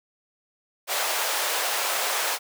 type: high-pass noise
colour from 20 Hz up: pink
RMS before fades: -26 dBFS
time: 0.87-2.39 s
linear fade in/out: 50 ms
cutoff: 550 Hz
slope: 24 dB/octave
effects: none